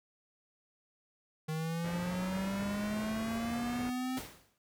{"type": "linear sweep", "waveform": "square", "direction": "up", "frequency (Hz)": [155.5, 260.1], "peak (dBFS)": -34, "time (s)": [1.48, 4.19], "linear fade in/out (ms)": 10}
{"type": "low-pass noise", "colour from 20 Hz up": "pink", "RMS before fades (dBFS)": -43, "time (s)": [1.84, 3.9], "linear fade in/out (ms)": 5, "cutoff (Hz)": 2500, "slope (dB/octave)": 24}
{"type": "noise with exponential decay", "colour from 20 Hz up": "pink", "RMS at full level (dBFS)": -39, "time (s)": [4.17, 4.58], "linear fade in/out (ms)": 1, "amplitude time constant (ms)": 88}
{"effects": ["high-pass 60 Hz 12 dB/octave"]}